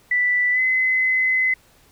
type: tone with pitch glide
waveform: sine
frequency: 1975.5 to 2036 Hz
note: B6 to C7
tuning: 0 to -48 cents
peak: -16 dBFS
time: 0.11-1.54 s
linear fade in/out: 5 ms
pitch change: +52 cents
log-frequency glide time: 0.52-0.61 s
effects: pink hiss -55 dBFS RMS until 1.91 s